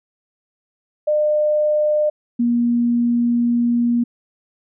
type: tone pair in turn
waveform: sine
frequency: 603 / 238.1 Hz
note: D5 / A#3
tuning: +46 / +37 cents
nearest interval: octave + major third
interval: 1609 cents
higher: first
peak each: -14 dBFS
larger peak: neither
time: 1.07-2.1 / 2.39-4.04 s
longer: second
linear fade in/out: 10 ms
effects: none